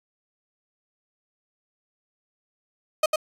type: tone with echo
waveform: 35% pulse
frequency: 622.3 Hz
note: D#5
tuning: in tune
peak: -15 dBFS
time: 3.03-3.06 s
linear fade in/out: 5 ms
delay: 100 ms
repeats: 1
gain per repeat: -3 dB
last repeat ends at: 3.16 s
effects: resampled to 32000 Hz